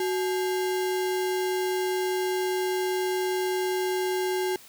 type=tone with sample-and-hold; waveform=sine; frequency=370 Hz; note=F#4; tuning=in tune; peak=-24 dBFS; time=0-4.56 s; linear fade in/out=2 ms; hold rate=1225 Hz; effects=white hiss -50 dBFS RMS until 4.68 s